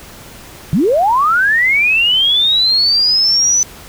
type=linear sweep; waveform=sine; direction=up; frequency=138.59 to 6050 Hz; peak=-9 dBFS; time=0.73-3.63 s; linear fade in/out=0 ms; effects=pink hiss -36 dBFS RMS until 3.88 s